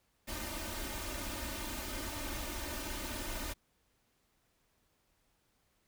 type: noise with comb filter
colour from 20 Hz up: pink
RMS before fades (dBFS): -40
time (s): 0.27-3.54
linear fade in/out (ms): 20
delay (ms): 3.3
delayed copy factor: +1
effects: pink hiss -75 dBFS RMS until 5.87 s